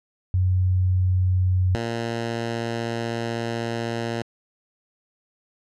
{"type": "tone pair in turn", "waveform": ["sine", "10% pulse"], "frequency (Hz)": [92.1, 116.04], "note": ["F#2", "A#2"], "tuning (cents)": [-7, -7], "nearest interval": "major third", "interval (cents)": 400, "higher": "second", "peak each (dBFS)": -17, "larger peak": "neither", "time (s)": [[0.34, 1.75], [1.75, 4.22]], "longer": "second", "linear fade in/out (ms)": 0, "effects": ["low-pass 6000 Hz 12 dB/octave"]}